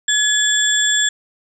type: tone cluster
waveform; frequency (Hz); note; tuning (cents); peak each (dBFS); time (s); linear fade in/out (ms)
sine; 1703 / 3421 / 7420; G#6 / A7 / A#8; +43 / -49 / -9; -18; 0.08-1.09; 5
effects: none

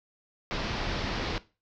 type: low-pass noise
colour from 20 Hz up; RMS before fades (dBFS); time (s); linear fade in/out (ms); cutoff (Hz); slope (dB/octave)
pink; -32; 0.51-1.38; 0; 5300; 48
effects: noise-tail reverb RT60 0.3 s tail -18 dB re dry

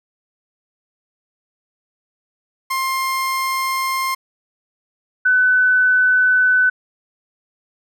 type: tone pair in turn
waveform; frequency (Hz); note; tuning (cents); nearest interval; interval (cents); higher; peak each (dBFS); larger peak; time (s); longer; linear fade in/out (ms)
30% pulse / sine; 1058 / 1503.6; C6 / F#6; +19 / +27; tritone; 608; second; -16 / -11; second; 2.7-4.15 / 5.25-6.7; neither; 10
effects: none

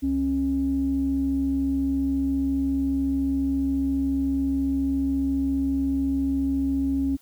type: tone pair together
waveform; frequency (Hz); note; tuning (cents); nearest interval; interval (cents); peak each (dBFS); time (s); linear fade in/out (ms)
sine; 68.17 / 272.5; C#2 / C#4; -28 / -29; 2 octaves; 2399; -29 / -21; 0.02-7.17; 20
effects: tanh soft clip ceiling -14 dBFS + white hiss -58 dBFS RMS until 7.21 s

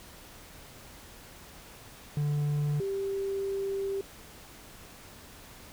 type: tone pair in turn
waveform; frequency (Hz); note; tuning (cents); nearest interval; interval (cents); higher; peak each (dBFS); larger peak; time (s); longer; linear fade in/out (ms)
triangle / sine; 146.83 / 392; D3 / G4; 0 / 0; octave + perfect fourth; 1700; second; -24 / -29; first; 2.17-2.8 / 2.8-4.01; second; 2
effects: pink hiss -50 dBFS RMS until 5.72 s

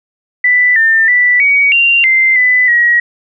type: tone with pitch steps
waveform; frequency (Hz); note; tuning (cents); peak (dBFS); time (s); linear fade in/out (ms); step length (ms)
sine; 1983 / 1799 / 1971 / 2254 / 2771 / 2082 / 2000 / 1904; B6 / A6 / B6 / C#7 / F7 / C7 / B6 / A#6; +7 / +38 / -4 / +28 / -14 / -9 / +21 / +36; -6; 0.44-3; 5; 320
effects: none

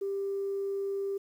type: tone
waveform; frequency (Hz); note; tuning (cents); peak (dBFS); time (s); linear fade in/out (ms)
sine; 395; G4; +13; -29; 0.01-1.18; 10
effects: tanh soft clip ceiling -25 dBFS + 10-bit

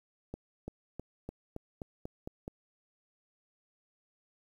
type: accelerating click train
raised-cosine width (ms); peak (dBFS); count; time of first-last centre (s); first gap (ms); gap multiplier
2; -26; 9; 0.34-2.479; 340; 0.93
effects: 10-bit

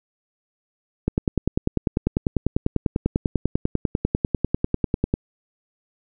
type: click train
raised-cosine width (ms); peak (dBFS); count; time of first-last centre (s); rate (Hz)
3; -6; 42; 1.08-5.139; 10.1
effects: none

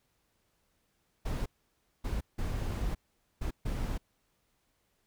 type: noise bursts at uneven times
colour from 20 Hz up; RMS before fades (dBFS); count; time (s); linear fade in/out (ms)
brown; -33; 5; 1.25-1.46 / 2.04-2.21 / 2.38-2.95 / 3.41-3.51 / 3.65-3.98; 10
effects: pink hiss -75 dBFS RMS until 5.06 s

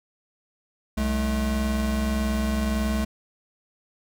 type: tone pair together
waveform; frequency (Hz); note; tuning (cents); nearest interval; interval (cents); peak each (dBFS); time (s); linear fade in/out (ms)
square; 64.44 / 215; C2 / A3; -26 / -40; octave + major sixth; 2086; -26; 0.97-3.05; 10
effects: none

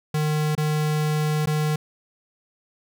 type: tone with dropouts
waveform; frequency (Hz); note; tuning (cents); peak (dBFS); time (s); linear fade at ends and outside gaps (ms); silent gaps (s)
square; 152.5; D#3; -34; -21; 0.14-1.76; 5; 0.552-0.577 / 1.459-1.471
effects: none

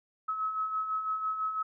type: beating tone pair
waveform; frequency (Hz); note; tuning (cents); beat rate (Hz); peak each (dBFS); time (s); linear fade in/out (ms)
sine; 1282 / 1288; E6 / E6; -49 / -41; 6; -39 / -30; 0.28-1.63; 10
effects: none

